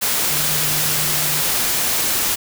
sine tone in noise, 151.8 Hz, D#3, 42 cents flat, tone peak -29 dBFS, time 0.3-1.42 s, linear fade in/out 20 ms, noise white, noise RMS -19 dBFS, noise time 0.01-2.36 s, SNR -13 dB, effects none

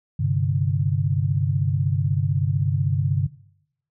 sine chord, G suspended fourth, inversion none, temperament equal, 98 / 130.81 / 146.83 Hz, G2 / C3 / D3, 0 / 0 / 0 cents, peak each -23 dBFS, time 0.19-3.27 s, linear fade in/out 10 ms, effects noise-tail reverb RT60 0.8 s tail -21 dB re dry

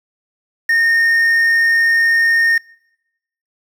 triangle tone with quantisation, 1836 Hz, A#6, 27 cents flat, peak -9 dBFS, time 0.69-2.58 s, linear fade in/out 5 ms, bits 6, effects noise-tail reverb RT60 0.9 s tail -25 dB re dry

